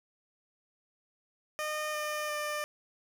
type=tone with pitch steps; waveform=15% pulse; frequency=610 / 604 / 598.1 Hz; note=D#5 / D5 / D5; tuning=-34 / +48 / +31 cents; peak=-26 dBFS; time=1.59-2.64 s; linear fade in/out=0 ms; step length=350 ms; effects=none